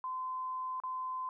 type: tone with dropouts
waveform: sine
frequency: 1028 Hz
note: C6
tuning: 31 cents flat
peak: -35 dBFS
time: 0.04-1.29 s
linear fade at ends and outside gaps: 1 ms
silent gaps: 0.801-0.836 s
effects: none